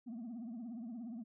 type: tone with vibrato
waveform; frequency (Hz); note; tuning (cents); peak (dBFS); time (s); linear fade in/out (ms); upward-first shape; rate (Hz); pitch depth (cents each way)
sine; 233.1; A#3; 0; -40; 0.06-1.24; 20; triangle; 17; 170
effects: tanh soft clip ceiling -41 dBFS